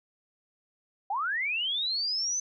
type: linear sweep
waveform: sine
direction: up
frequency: 744 to 6180 Hz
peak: -27 dBFS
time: 1.1-2.4 s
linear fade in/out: 5 ms
effects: none